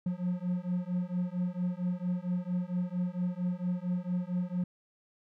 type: beating tone pair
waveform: triangle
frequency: 177.1 / 181.5 Hz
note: F3 / F#3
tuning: +24 / -33 cents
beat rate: 4.4 Hz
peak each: -31 dBFS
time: 0.06-4.64 s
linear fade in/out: 5 ms
effects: none